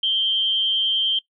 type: tone with amplitude modulation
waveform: sine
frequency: 3145 Hz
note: G7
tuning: 5 cents sharp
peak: -15 dBFS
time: 0.03-1.19 s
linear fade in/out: 5 ms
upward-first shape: sine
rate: 209 Hz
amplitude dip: 50%
effects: noise-tail reverb RT60 0.1 s tail -18 dB re dry